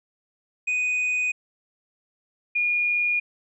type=tone pair in turn; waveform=triangle / sine; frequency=2489 / 2434 Hz; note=D#7 / D#7; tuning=0 / -39 cents; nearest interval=unison; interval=39 cents; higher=first; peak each=-20 dBFS; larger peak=neither; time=0.67-1.32 / 2.55-3.2 s; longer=neither; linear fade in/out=10 ms; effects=resampled to 22050 Hz